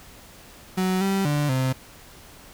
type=tone with pitch steps; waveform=35% pulse; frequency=186.1 / 194.6 / 147 / 130.5 Hz; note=F#3 / G3 / D3 / C3; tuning=+10 / -12 / +2 / -4 cents; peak=-19 dBFS; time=0.77-1.73 s; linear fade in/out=10 ms; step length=240 ms; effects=pink hiss -47 dBFS RMS until 2.53 s